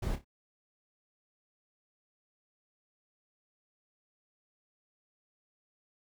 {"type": "noise with echo", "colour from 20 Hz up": "brown", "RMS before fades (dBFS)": -33, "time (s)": [0.02, 0.16], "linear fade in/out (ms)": 10, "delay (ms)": 29, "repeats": 3, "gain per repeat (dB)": -10, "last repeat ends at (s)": 0.247, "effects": []}